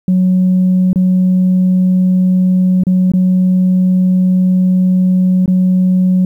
sine tone with dropouts, 184.2 Hz, F#3, 7 cents flat, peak -6 dBFS, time 0.08-6.25 s, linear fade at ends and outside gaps 2 ms, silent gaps 0.931-0.958 / 2.836-2.868 / 3.118-3.136 / 5.459-5.478 s, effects tanh soft clip ceiling -5 dBFS + 8-bit

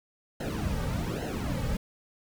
brown noise with flanger, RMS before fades -31 dBFS, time 0.4-1.77 s, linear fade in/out 5 ms, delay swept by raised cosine 0.85 to 2.95 ms, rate 1.2 Hz, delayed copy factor -0.95, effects none

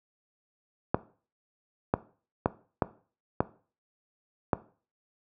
clicks, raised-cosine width 1 ms, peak -8 dBFS, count 6, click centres 0.945 / 1.939 / 2.459 / 2.822 / 3.405 / 4.532 s, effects noise-tail reverb RT60 0.4 s tail -17 dB re dry + high-pass 80 Hz 12 dB/octave

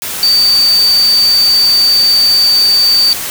sine tone in noise, 4600 Hz, D8, 37 cents flat, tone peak -6 dBFS, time 0.23-3.13 s, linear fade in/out 0 ms, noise white, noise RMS -20 dBFS, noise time 0.02-3.3 s, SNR +11 dB, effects none

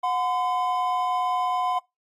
triangle tone pair together, 730 / 1020.5 Hz, F#5 / C6, -24 / -44 cents, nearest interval tritone, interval 580 cents, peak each -23 dBFS, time 0.03-1.79 s, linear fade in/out 10 ms, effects noise-tail reverb RT60 0.2 s tail -23 dB re dry + AAC 48 kbps

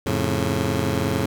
15% pulse chord, F augmented, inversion none, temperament just, 87.31 / 109.13 / 136.42 Hz, F2 / A2 / C#3, 0 / -14 / -27 cents, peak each -19 dBFS, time 0.06-1.26 s, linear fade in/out 5 ms, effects none

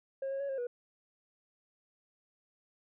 sine tone with pitch steps, 540 / 545 / 559 / 538 / 485.6 Hz, C#5 / C#5 / C#5 / C5 / B4, -45 / -29 / +14 / +48 / -29 cents, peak -31 dBFS, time 0.22-0.67 s, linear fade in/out 5 ms, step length 90 ms, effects tanh soft clip ceiling -32 dBFS

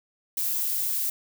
violet noise, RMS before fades -27 dBFS, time 0.37-1.1 s, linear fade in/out 5 ms, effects none

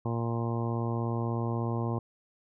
harmonic tone, 116.54 Hz, A#2, in tune, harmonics 1 / 2 / 3 / 4 / 5 / 6 / 7 / 8 / 9, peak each -30 / -35 / -37 / -40 / -43 / -44 / -43 / -44 / -42 dBFS, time 0.05-1.99 s, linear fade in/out 5 ms, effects none

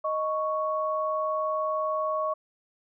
sine tone pair together, 623 / 1110 Hz, D#5 / C#6, +2 / +2 cents, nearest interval minor seventh, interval 1000 cents, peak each -28 dBFS, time 0.04-2.34 s, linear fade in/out 10 ms, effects none

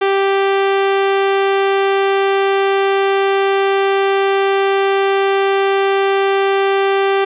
sawtooth tone, 392 Hz, G4, in tune, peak -8 dBFS, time 0.01-7.25 s, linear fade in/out 10 ms, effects resampled to 8000 Hz + 8-bit

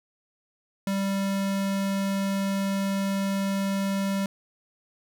square tone, 196 Hz, G3, in tune, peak -25 dBFS, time 0.87-4.26 s, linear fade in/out 2 ms, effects none

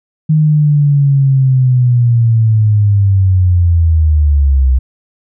sine linear sweep, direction down, 156.3 to 62.9 Hz, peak -6 dBFS, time 0.29-4.79 s, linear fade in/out 10 ms, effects none

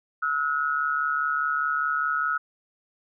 sine tone pair together, 1300 / 1444.9 Hz, E6 / F#6, -24 / -42 cents, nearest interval major second, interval 182 cents, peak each -25 / -26 dBFS, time 0.22-2.38 s, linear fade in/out 10 ms, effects none

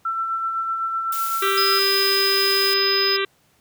sine tone with tremolo, 1340 Hz, E6, 28 cents sharp, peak -20 dBFS, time 0.05-1.79 s, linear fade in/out 5 ms, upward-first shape sine, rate 7.9 Hz, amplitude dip 35%
blue noise, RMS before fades -30 dBFS, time 1.12-2.74 s, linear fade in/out 5 ms
harmonic tone, 392 Hz, G4, in tune, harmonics 1 / 3 / 4 / 5 / 6 / 7 / 8 / 9 / 10, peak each -23 / -28 / -29 / -30 / -31 / -31 / -32 / -33 / -33 dBFS, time 1.42-3.25 s, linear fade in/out 5 ms
triangle tone, 5020 Hz, D#8, 15 cents sharp, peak -18 dBFS, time 1.57-3.17 s, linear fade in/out 10 ms
effects pink hiss -60 dBFS RMS until 3.6 s + high-pass 80 Hz 12 dB/octave

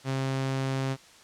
sawtooth tone, 133.7 Hz, C3, 38 cents sharp, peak -23 dBFS, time 0.04-0.97 s, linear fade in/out 50 ms, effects white hiss -53 dBFS RMS until 1.23 s + low-pass 7000 Hz 12 dB/octave

